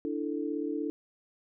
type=chord; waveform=sine; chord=D suspended second; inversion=none; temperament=just; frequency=293.7 / 330.4 / 440.5 Hz; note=D4 / E4 / A4; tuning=0 / +4 / +2 cents; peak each=-33 / -35 / -36 dBFS; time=0.05-0.9 s; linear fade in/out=0 ms; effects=none